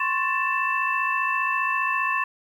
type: tone cluster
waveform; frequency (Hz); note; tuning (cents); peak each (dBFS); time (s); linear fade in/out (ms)
sine; 1044 / 1099 / 1768 / 2651; C6 / C#6 / A6 / E7; -4 / -15 / +8 / +9; -27; 0-2.24; 5
effects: 9-bit